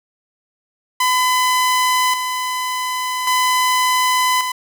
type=tone with tremolo; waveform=sawtooth; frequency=1009 Hz; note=B5; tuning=37 cents sharp; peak=-10 dBFS; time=1-4.52 s; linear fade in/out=5 ms; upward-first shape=square; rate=0.44 Hz; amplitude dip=50%; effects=none